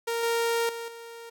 sawtooth tone with level steps, 464.1 Hz, A#4, 8 cents flat, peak -23 / -20 / -30 / -37 dBFS, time 0.07-1.3 s, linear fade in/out 10 ms, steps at 0.23 / 0.69 / 0.88 s, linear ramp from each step 2 ms, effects none

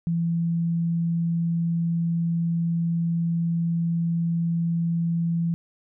sine tone, 168 Hz, E3, 33 cents sharp, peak -21 dBFS, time 0.07-5.54 s, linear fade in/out 0 ms, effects none

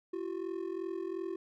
triangle ring-modulated tone, 360.3 Hz, F#4, 46 cents flat, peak -30 dBFS, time 0.13-1.36 s, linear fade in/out 5 ms, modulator 21.4 Hz, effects none

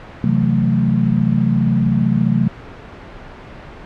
sine chord, F# half-diminished seventh, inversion second, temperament equal, 130.81 / 164.81 / 185 / 220 Hz, C3 / E3 / F#3 / A3, 0 / 0 / 0 / 0 cents, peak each -18 / -20 / -18 / -17 dBFS, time 0.24-2.48 s, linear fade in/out 2 ms, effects pink hiss -35 dBFS RMS until 3.85 s + low-pass 2000 Hz 12 dB/octave

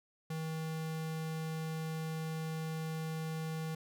square tone, 159.5 Hz, D#3, 43 cents sharp, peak -37 dBFS, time 0.3-3.75 s, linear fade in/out 5 ms, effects none

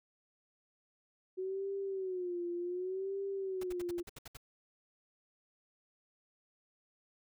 sine tone with vibrato, 370 Hz, F#4, in tune, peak -35 dBFS, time 1.37-4.03 s, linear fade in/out 20 ms, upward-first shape sine, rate 0.67 Hz, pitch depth 110 cents each way
pink noise bursts, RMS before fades -48 dBFS, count 9, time 3.61-4.371 s, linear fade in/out 5 ms, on 25 ms, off 67 ms
effects none

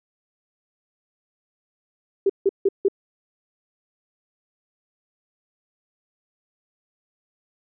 sine tone bursts, 392.7 Hz, G4, 3 cents sharp, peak -14 dBFS, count 4, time 2.26-2.884 s, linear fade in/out 5 ms, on 36 ms, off 160 ms, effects none

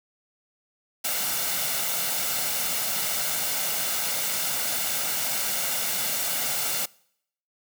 white noise with comb filter, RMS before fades -27 dBFS, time 1.04-6.86 s, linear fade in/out 10 ms, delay 1.4 ms, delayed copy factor +0.5, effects noise-tail reverb RT60 0.7 s tail -24 dB re dry + high-pass 150 Hz 12 dB/octave

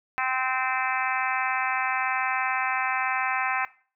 harmonic tone, 259 Hz, C4, 17 cents flat, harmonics 3 / 4 / 5 / 6 / 7 / 8 / 9 / 10, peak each -30 / -31 / -32 / -33 / -33 / -34 / -35 / -35 dBFS, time 0.18-3.65 s, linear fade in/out 0 ms, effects noise-tail reverb RT60 0.4 s tail -18 dB re dry

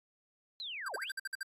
sine linear two-way sweep, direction down then up, 4177 to 376.3 to 3581 Hz, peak -39 dBFS, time 0.6-1.1 s, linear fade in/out 0 ms, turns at 0.95 s
square tone bursts, 1572 Hz, G6, 4 cents sharp, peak -36 dBFS, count 8, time 0.86-1.431 s, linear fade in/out 5 ms, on 25 ms, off 53 ms
effects AAC 48 kbps

